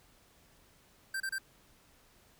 square tone bursts, 1568 Hz, G6, in tune, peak -34 dBFS, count 3, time 1.14-1.384 s, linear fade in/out 5 ms, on 62 ms, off 29 ms, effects pink hiss -64 dBFS RMS until 2.39 s

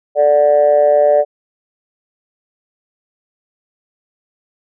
sine tone with amplitude modulation, 587.3 Hz, D5, in tune, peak -3 dBFS, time 0.15-1.25 s, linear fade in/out 50 ms, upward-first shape sine, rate 148 Hz, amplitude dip 85%, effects tanh soft clip ceiling -1 dBFS

